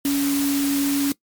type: tone in noise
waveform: sine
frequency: 280.9 Hz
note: C#4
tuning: 23 cents sharp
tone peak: -18 dBFS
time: 0.05-1.12 s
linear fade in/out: 2 ms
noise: white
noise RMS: -28 dBFS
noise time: 0.05-1.12 s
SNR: +7 dB
effects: noise-tail reverb RT60 0.1 s tail -20 dB re dry + MP3 96 kbps